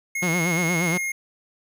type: tone with pitch glide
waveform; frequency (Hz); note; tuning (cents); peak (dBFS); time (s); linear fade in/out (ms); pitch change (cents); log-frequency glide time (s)
square; 2160 to 2140; C#7 to C7; -45 to +38; -25; 0.15-1.12; 5; -17; 0.81-0.97
type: tone with vibrato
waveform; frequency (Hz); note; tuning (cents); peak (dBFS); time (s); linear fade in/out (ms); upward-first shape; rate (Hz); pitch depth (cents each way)
sawtooth; 170.9; F3; -37; -18; 0.22-0.98; 10; sine; 8.5; 110
effects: none